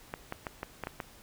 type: clicks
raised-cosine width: 0.5 ms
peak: -20 dBFS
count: 7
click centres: 0.139 / 0.324 / 0.468 / 0.631 / 0.837 / 0.871 / 1.002 s
effects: pink hiss -55 dBFS RMS until 1.22 s